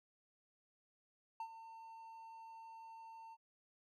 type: tone with ADSR envelope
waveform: triangle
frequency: 903 Hz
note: A5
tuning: 45 cents sharp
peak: -38 dBFS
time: 1.4-3.37 s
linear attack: 3 ms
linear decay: 71 ms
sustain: -12 dB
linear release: 43 ms
effects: none